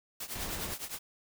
white noise with tremolo, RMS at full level -37 dBFS, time 0.2-0.99 s, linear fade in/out 5 ms, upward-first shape triangle, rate 9.8 Hz, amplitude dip 90%
pink noise, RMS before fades -39 dBFS, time 0.35-0.74 s, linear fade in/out 5 ms
effects none

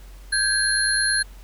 sine tone cluster, 1562 / 1671 / 4208 / 10520 Hz, G6 / G#6 / C8 / E9, -7 / +10 / +9 / -5 cents, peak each -24 dBFS, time 0.32-1.23 s, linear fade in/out 10 ms, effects added 46 Hz sine -39 dBFS peak until 1.43 s + pink hiss -52 dBFS RMS until 1.43 s

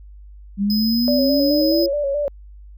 sine exponential sweep, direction up, 196 to 348.2 Hz, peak -16 dBFS, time 0.57-1.89 s, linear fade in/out 50 ms
square tone, 5050 Hz, D#8, 25 cents sharp, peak -23 dBFS, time 0.7-1.86 s, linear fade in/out 2 ms
sine tone with vibrato, 570 Hz, C#5, 48 cents sharp, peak -18 dBFS, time 1.08-2.28 s, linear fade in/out 0 ms, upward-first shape square, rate 4.7 Hz, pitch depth 48 cents each way
effects added 50 Hz sine -38 dBFS peak until 2.77 s

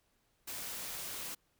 white noise, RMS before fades -42 dBFS, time 0.47-1.35 s, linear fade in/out 10 ms, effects pink hiss -75 dBFS RMS until 1.59 s

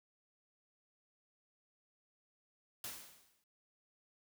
white noise with exponential decay, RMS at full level -42 dBFS, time 2.84-3.44 s, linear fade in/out 2 ms, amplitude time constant 130 ms, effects none

